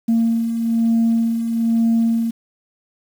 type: beating tone pair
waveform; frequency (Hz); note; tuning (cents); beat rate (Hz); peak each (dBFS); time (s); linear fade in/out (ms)
sine; 227.9 / 229; A#3 / A#3; -39 / -31; 1.1; -22 / -14; 0.08-2.31; 10
effects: tanh soft clip ceiling -10 dBFS + 7-bit